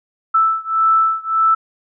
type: beating tone pair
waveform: sine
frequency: 1318.5 / 1320.2 Hz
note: E6 / E6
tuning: 0 / +2 cents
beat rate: 1.7 Hz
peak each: -15 / -16 dBFS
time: 0.34-1.55 s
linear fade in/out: 10 ms
effects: none